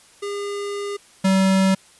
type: tone pair in turn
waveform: square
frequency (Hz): 405.3 / 191.28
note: G#4 / G3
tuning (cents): -42 / -42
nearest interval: octave + minor second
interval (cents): 1300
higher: first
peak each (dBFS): -26 / -15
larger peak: second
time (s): 0.22-0.97 / 1.24-1.75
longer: first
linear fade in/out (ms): 10
effects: white hiss -51 dBFS RMS until 1.99 s + resampled to 24000 Hz